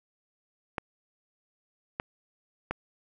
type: clicks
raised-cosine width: 0.5 ms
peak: -15 dBFS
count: 3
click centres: 0.782 / 1.999 / 2.71 s
effects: none